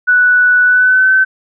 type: tone with pitch glide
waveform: sine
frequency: 1480 to 1532.2 Hz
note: F#6 to G6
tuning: 0 to -40 cents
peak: -6 dBFS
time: 0.07-1.25 s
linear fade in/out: 20 ms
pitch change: +60 cents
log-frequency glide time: 0.64-1.13 s
effects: none